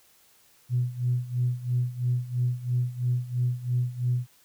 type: tone with tremolo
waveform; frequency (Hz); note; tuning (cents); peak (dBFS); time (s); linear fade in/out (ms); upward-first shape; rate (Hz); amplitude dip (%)
sine; 123.47; B2; 0; -20; 0.69-4.27; 50; sine; 3; 85
effects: tanh soft clip ceiling -16 dBFS + white hiss -60 dBFS RMS until 4.44 s